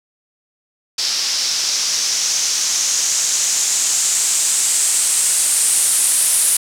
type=noise with low-pass filter sweep; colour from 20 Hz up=blue; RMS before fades=-17 dBFS; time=0.98-6.57 s; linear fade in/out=5 ms; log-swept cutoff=5100 to 9800 Hz; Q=3.4; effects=none